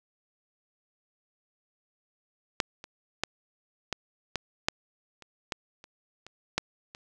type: clicks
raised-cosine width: 0.2 ms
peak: -6 / -25 / -9 / -12 / -12 / -6 / -30 / -13 / -30 / -28 / -8 / -26 dBFS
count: 12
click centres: 2.602 / 2.841 / 3.236 / 3.927 / 4.357 / 4.685 / 5.223 / 5.522 / 5.841 / 6.266 / 6.58 / 6.949 s
effects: none